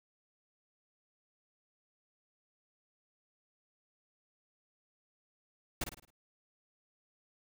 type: noise with echo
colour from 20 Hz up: pink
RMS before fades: -34 dBFS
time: 5.81-5.84 s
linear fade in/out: 5 ms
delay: 53 ms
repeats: 5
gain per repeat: -7 dB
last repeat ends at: 6.105 s
effects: none